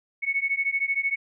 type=beating tone pair; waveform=sine; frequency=2205 / 2218 Hz; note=C#7 / C#7; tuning=-10 / 0 cents; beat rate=13 Hz; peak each=-26 / -26 dBFS; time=0.22-1.16 s; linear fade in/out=20 ms; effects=none